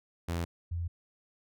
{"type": "tone pair in turn", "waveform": ["sawtooth", "sine"], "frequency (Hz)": [84.9, 85.39], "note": ["F2", "F2"], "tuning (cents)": [-48, -38], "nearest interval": "unison", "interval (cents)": 10, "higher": "second", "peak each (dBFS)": [-27, -31], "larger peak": "first", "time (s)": [[0.28, 0.45], [0.71, 0.88]], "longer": "neither", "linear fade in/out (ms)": 10, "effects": []}